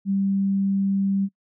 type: tone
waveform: sine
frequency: 196 Hz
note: G3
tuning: in tune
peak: -19 dBFS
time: 0.05-1.29 s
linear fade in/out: 50 ms
effects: noise-tail reverb RT60 0.1 s tail -25 dB re dry